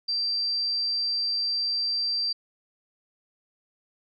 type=tone; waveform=sine; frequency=4699 Hz; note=D8; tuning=in tune; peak=-24 dBFS; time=0.08-2.33 s; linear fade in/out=10 ms; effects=none